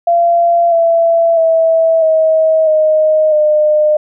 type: tone with pitch steps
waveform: sine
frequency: 685 / 668.6 / 652.6 / 636.9 / 621.7 / 606.8 Hz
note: F5 / E5 / E5 / D#5 / D#5 / D#5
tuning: -34 / +24 / -18 / +40 / -2 / -44 cents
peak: -7 dBFS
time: 0.07-3.97 s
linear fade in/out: 5 ms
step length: 650 ms
effects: none